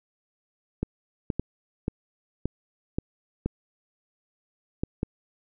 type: clicks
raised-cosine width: 3 ms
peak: -13 dBFS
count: 9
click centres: 0.83 / 1.302 / 1.396 / 1.881 / 2.456 / 2.985 / 3.46 / 4.835 / 5.031 s
effects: none